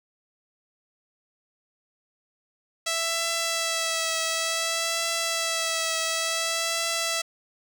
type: tone with vibrato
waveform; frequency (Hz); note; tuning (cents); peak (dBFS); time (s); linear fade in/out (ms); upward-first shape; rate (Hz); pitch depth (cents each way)
5% pulse; 659; E5; -1; -13; 2.86-7.22; 10; triangle; 0.56; 23
effects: none